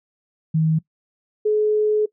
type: tone pair in turn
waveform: sine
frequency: 158.8 / 425.4 Hz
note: D#3 / G#4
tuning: +36 / +42 cents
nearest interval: octave + perfect fourth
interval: 1706 cents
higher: second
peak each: -15 dBFS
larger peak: neither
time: 0.54-0.79 / 1.45-2.06 s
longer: second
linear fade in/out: 10 ms
effects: noise-tail reverb RT60 0.1 s tail -21 dB re dry